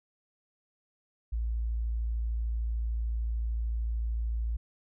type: tone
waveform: sine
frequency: 56.7 Hz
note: A#1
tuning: 47 cents flat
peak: -28 dBFS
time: 1.32-4.57 s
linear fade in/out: 10 ms
effects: none